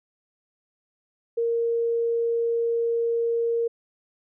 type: tone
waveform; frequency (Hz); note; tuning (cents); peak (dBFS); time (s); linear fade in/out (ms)
sine; 464.9; A#4; -5; -21; 1.37-3.68; 10
effects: none